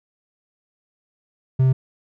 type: tone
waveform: triangle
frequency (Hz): 130.81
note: C3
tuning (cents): 0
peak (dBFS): -11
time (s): 1.59-1.73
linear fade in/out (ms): 10
effects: none